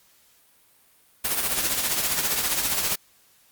white noise with tremolo, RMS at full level -22 dBFS, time 1.24-2.96 s, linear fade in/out 10 ms, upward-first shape triangle, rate 15 Hz, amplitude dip 60%, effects white hiss -59 dBFS RMS until 3.51 s + Opus 48 kbps

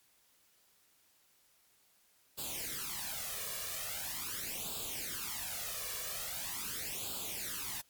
white noise with flanger, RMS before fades -40 dBFS, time 2.37-7.82 s, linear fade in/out 20 ms, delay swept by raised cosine 0.25 to 1.75 ms, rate 0.42 Hz, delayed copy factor +0.8, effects white hiss -69 dBFS RMS until 7.89 s + MP3 96 kbps

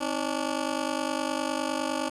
15% pulse ring-modulated tone, 288.6 Hz, D4, 30 cents flat, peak -18 dBFS, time 0-2.1 s, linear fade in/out 20 ms, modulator 24.9 Hz, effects resampled to 24000 Hz + 8-bit

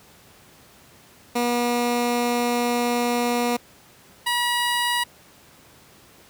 15% pulse tone pair in turn, 241 / 964 Hz, B3 / B5, -42 / -42 cents, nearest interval 2 octaves, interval 2400 cents, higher second, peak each -14 dBFS, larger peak neither, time 1.35-3.57 / 4.26-5.04 s, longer first, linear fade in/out 10 ms, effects pink hiss -51 dBFS RMS until 6.29 s + high-pass 80 Hz 12 dB/octave

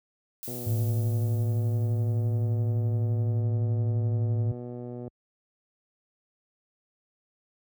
violet noise with exponential decay, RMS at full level -37 dBFS, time 0.43-3.42 s, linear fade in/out 0 ms, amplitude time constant 650 ms
click train, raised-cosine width 2 ms, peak -26 dBFS, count 562, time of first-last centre 0.48-5.078 s, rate 122 Hz
sine tone, 110.3 Hz, A2, 5 cents sharp, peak -23 dBFS, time 0.66-4.52 s, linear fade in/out 10 ms
effects high-pass 60 Hz 12 dB/octave

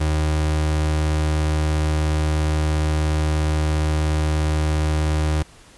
35% pulse tone, 77 Hz, D#2, 17 cents flat, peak -16 dBFS, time 0-5.43 s, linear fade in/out 10 ms, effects pink hiss -48 dBFS RMS until 5.77 s + resampled to 24000 Hz

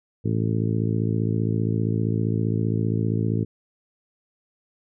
harmonic tone, 55.2 Hz, A1, 6 cents sharp, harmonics 2 / 3 / 4 / 5 / 6 / 7 / 8, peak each -23 / -27 / -29 / -31 / -33 / -34 / -35 dBFS, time 0.24-3.45 s, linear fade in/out 20 ms, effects none

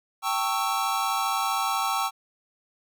square chord, A dominant seventh, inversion third, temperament equal with one note detuned, 784 / 896.4 / 1108.7 / 1318.5 Hz, G5 / A5 / C#6 / E6, 0 / +32 / 0 / 0 cents, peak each -30 / -32 / -30 / -30 dBFS, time 0.22-2.11 s, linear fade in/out 50 ms, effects none

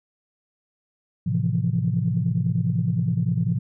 sine chord, F major seventh, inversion first, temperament equal, 110 / 130.81 / 164.81 / 174.61 Hz, A2 / C3 / E3 / F3, 0 / 0 / 0 / 0 cents, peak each -25 dBFS, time 1.26-3.59 s, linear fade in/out 10 ms, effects tanh soft clip ceiling -10 dBFS

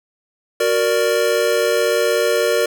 square chord, Gb augmented, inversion none, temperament equal, 370 / 466.2 / 587.3 Hz, Gb4 / Bb4 / D5, 0 / 0 / 0 cents, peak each -23 / -18 / -20 dBFS, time 0.6-2.66 s, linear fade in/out 5 ms, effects none

